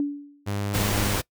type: tone with exponential decay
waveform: sine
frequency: 287.4 Hz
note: D4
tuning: 37 cents flat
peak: -19 dBFS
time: 0-0.46 s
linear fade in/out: 1 ms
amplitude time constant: 99 ms
type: tone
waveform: sawtooth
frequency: 101.2 Hz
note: G#2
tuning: 44 cents flat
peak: -22 dBFS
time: 0.46-1.18 s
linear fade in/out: 20 ms
type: noise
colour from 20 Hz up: pink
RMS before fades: -26 dBFS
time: 0.73-1.22 s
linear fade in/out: 20 ms
effects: noise-tail reverb RT60 0.1 s tail -22 dB re dry